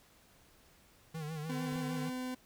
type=tone with vibrato; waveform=square; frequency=155.6 Hz; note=D#3; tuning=in tune; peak=-39 dBFS; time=1.14-2.1 s; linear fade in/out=10 ms; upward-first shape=sine; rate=6.6 Hz; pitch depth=79 cents each way
type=tone; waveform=40% pulse; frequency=254.2 Hz; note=C4; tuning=50 cents flat; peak=-36 dBFS; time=1.49-2.35 s; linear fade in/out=10 ms
type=clicks; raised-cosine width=2 ms; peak=-39 dBFS; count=2; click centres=1.724 / 1.758 s
effects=pink hiss -64 dBFS RMS until 2.45 s